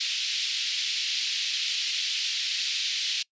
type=band-pass noise; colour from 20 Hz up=white; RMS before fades=-29 dBFS; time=0-3.23 s; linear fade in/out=10 ms; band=2700 to 4700 Hz; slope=24 dB/octave; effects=noise-tail reverb RT60 0.1 s tail -24 dB re dry + resampled to 16000 Hz